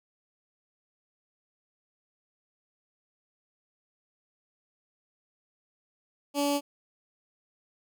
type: tone with notch filter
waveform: 15% pulse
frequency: 286 Hz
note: D4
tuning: 46 cents flat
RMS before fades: -27 dBFS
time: 6.34-6.61 s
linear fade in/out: 50 ms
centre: 1500 Hz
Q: 0.88
effects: none

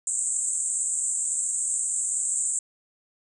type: band-pass noise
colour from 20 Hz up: pink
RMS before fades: -27 dBFS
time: 0.07-2.59 s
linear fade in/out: 2 ms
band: 7300 to 8600 Hz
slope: 96 dB/octave
effects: none

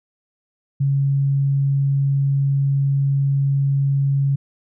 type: tone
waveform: sine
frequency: 138.59 Hz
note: C#3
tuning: in tune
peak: -15 dBFS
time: 0.8-4.36 s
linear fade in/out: 10 ms
effects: none

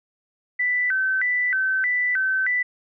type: tone with vibrato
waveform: sine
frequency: 1745 Hz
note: A6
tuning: 15 cents flat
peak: -19 dBFS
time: 0.59-2.63 s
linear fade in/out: 10 ms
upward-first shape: square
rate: 1.6 Hz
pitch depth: 220 cents each way
effects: none

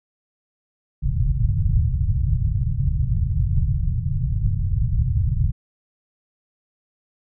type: low-pass noise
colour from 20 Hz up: white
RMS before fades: -20 dBFS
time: 1.02-5.52 s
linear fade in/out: 20 ms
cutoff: 140 Hz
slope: 48 dB/octave
effects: none

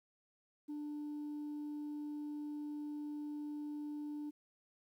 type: tone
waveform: sine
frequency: 296.2 Hz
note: D4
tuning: 15 cents sharp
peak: -38 dBFS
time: 0.68-4.31 s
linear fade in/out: 20 ms
effects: tanh soft clip ceiling -39 dBFS + 12-bit

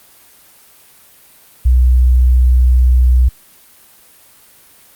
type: tone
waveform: sine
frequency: 62.4 Hz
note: B1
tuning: 19 cents sharp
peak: -6 dBFS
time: 1.65-3.29 s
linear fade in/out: 10 ms
effects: white hiss -45 dBFS RMS until 4.95 s + Opus 32 kbps

